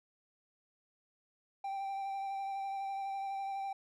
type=tone with vibrato; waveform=triangle; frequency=784 Hz; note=G5; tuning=in tune; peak=-34 dBFS; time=1.64-3.73 s; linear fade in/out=5 ms; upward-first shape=sine; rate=12 Hz; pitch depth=17 cents each way; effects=none